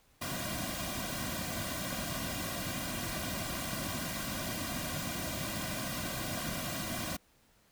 pink noise with comb filter, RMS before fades -37 dBFS, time 0.21-7.17 s, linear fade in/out 10 ms, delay 2.3 ms, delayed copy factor -0.9, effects pink hiss -67 dBFS RMS until 7.71 s

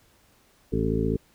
harmonic tone, 55 Hz, A1, in tune, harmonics 1 / 2 / 3 / 4 / 5 / 7 / 8, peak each -30 / -30 / -30 / -30 / -30 / -30 / -30 dBFS, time 0.72-1.17 s, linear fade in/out 10 ms, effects pink hiss -61 dBFS RMS until 1.34 s

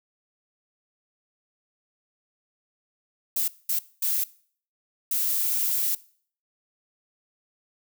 violet noise bursts at uneven times, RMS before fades -25 dBFS, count 4, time 3.36-3.48 / 3.69-3.79 / 4.02-4.24 / 5.11-5.95 s, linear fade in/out 5 ms, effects noise-tail reverb RT60 0.5 s tail -20 dB re dry

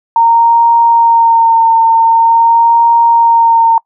sine tone with vibrato, 920 Hz, A#5, 23 cents flat, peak -4 dBFS, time 0.16-3.78 s, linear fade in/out 2 ms, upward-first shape sine, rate 0.45 Hz, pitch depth 21 cents each way, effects noise-tail reverb RT60 0.1 s tail -25 dB re dry

